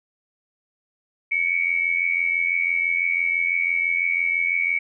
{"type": "tone pair together", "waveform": "sine", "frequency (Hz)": [2208, 2294], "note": ["C#7", "D7"], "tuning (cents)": [-7, -41], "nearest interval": "minor second", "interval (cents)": 66, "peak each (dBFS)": -22, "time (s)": [1.31, 4.79], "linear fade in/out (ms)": 10, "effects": []}